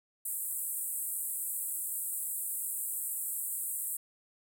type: band-pass noise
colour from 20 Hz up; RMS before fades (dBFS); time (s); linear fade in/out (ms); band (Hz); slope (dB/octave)
pink; -36; 0.25-3.97; 5; 7900 to 16000; 96
effects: none